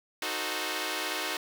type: chord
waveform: 5% pulse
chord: D# diminished seventh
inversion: none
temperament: equal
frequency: 311.1 / 370 / 440 / 523.3 Hz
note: D#4 / F#4 / A4 / C5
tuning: 0 / 0 / 0 / 0 cents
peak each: -24 / -24 / -26 / -26 dBFS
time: 0.22-1.37 s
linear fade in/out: 2 ms
effects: none